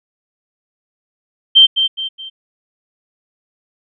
sine tone with echo, 3136 Hz, G7, in tune, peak -3 dBFS, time 1.55-1.67 s, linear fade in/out 20 ms, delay 210 ms, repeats 3, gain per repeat -8 dB, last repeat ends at 2.3 s, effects none

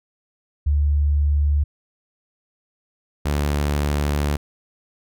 sine / sawtooth tone pair in turn, 72.9 / 72.9 Hz, D2 / D2, -12 / -12 cents, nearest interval unison, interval 0 cents, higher neither, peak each -15 dBFS, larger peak neither, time 0.66-1.64 / 3.25-4.37 s, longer second, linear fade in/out 10 ms, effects none

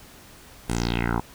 10% pulse tone with low-pass filter sweep, 58.3 Hz, A#1, 1 cent sharp, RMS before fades -25 dBFS, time 0.68-1.21 s, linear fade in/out 20 ms, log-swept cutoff 11000 to 890 Hz, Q 3.9, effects pink hiss -48 dBFS RMS until 1.34 s

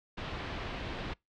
pink low-pass noise, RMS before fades -39 dBFS, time 0.17-1.14 s, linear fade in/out 10 ms, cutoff 3800 Hz, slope 24 dB/octave, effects noise-tail reverb RT60 0.2 s tail -26 dB re dry

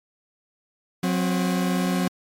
40% pulse tone pair together, 182.07 / 261.6 Hz, F#3 / C4, -28 / 0 cents, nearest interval tritone, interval 628 cents, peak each -21 / -26 dBFS, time 1.03-2.08 s, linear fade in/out 5 ms, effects MP3 64 kbps

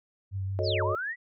sine tone with vibrato, 96.5 Hz, G2, 27 cents flat, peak -29 dBFS, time 0.31-0.96 s, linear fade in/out 50 ms, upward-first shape sine, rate 5.7 Hz, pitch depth 20 cents each way
sine chord, D# half-diminished seventh, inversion first, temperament equal, 370 / 440 / 554.4 / 622.3 Hz, F#4 / A4 / C#5 / D#5, 0 / 0 / 0 / 0 cents, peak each -34 / -34 / -34 / -31 dBFS, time 0.59-0.95 s, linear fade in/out 0 ms
sine linear two-way sweep, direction down then up, 5530 to 884 to 1996 Hz, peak -30 dBFS, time 0.63-1.16 s, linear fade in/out 50 ms, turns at 0.83 s
effects none

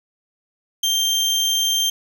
30% pulse tone, 3163 Hz, G7, 15 cents sharp, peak -14 dBFS, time 0.83-1.9 s, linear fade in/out 5 ms, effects none

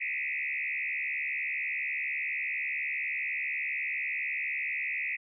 sine tone with frequency modulation, 2259 Hz, C#7, 32 cents sharp, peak -30 dBFS, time 0-5.17 s, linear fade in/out 20 ms, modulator 72.1 Hz, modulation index 4.5, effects none

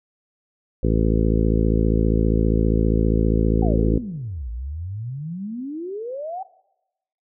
harmonic tone, 55 Hz, A1, in tune, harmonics 1 / 2 / 3 / 4 / 5 / 6 / 7 / 8 / 9, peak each -20 / -23 / -25 / -26 / -27 / -28 / -28 / -29 / -30 dBFS, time 0.83-3.98 s, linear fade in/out 5 ms
sine exponential two-way sweep, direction down then up, 786 to 55 to 786 Hz, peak -27 dBFS, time 3.62-6.43 s, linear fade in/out 5 ms, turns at 4.5 s
effects noise-tail reverb RT60 0.9 s tail -19 dB re dry

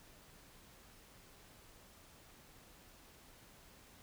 silence, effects pink hiss -61 dBFS RMS until 4.02 s

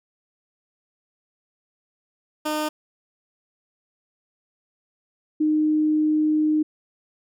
15% pulse / sine tone pair in turn, 305.3 / 307 Hz, D#4 / D#4, -33 / -23 cents, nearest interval unison, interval 10 cents, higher second, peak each -17 dBFS, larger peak neither, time 2.45-2.69 / 5.4-6.63 s, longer second, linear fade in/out 10 ms, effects none

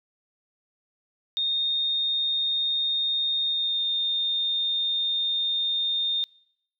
sine tone with pitch glide, 3679 to 3645 Hz, A#7 to A#7, -24 to -40 cents, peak -23 dBFS, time 1.37-6.24 s, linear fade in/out 0 ms, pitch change -16 cents, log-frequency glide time 3.44-3.83 s, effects noise-tail reverb RT60 0.8 s tail -25 dB re dry

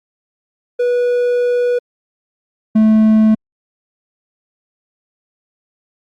triangle tone pair in turn, 488.2 / 217.8 Hz, B4 / A3, -20 / -17 cents, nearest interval octave + major second, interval 1397 cents, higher first, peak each -10 / -5 dBFS, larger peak second, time 0.79-1.79 / 2.75-3.35 s, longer first, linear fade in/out 10 ms, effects Opus 48 kbps

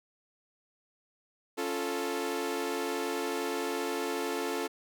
sawtooth chord, Db augmented, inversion none, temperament equal, 277.2 / 349.2 / 440 Hz, Db4 / F4 / A4, 0 / 0 / 0 cents, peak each -33 / -32 / -30 dBFS, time 1.57-4.68 s, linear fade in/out 20 ms, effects none

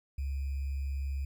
sine tone with sample-and-hold, 68.7 Hz, C#2, 15 cents flat, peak -31 dBFS, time 0.18-1.25 s, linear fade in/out 5 ms, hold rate 2450 Hz, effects none

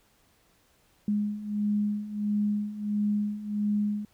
sine beating tone pair, 206.8 / 208.3 Hz, G#3 / G#3, -7 / +5 cents, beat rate 1.5 Hz, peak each -31 / -27 dBFS, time 1.08-4.05 s, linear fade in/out 2 ms, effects pink hiss -65 dBFS RMS until 4.13 s

